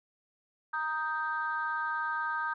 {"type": "chord", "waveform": "sine", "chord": "Eb major", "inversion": "second", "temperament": "equal", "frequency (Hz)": [932.3, 1244.5, 1568], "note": ["Bb5", "Eb6", "G6"], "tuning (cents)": [0, 0, 0], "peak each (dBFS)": [-35, -34, -33], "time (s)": [0.73, 2.54], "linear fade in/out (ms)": 10, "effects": ["tanh soft clip ceiling -21 dBFS"]}